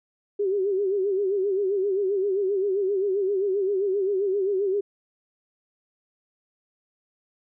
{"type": "tone with vibrato", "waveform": "sine", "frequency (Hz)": 392, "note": "G4", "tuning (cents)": 0, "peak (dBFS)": -21, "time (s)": [0.39, 4.81], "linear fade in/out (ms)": 10, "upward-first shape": "sine", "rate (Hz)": 7.6, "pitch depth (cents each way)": 94, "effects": []}